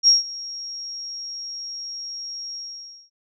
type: tone with ADSR envelope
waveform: sine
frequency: 5588 Hz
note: F8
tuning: in tune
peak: -9 dBFS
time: 0.03-3.1 s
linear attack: 48 ms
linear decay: 150 ms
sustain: -21 dB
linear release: 550 ms
effects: none